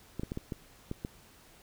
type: clicks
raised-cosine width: 3 ms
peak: -22 dBFS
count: 7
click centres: 0.196 / 0.234 / 0.319 / 0.374 / 0.522 / 0.914 / 1.049 s
effects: pink hiss -58 dBFS RMS until 1.62 s